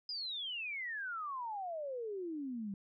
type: exponential sweep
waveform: sine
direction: down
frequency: 5040 to 191.1 Hz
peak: -38 dBFS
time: 0.09-2.74 s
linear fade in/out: 2 ms
effects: none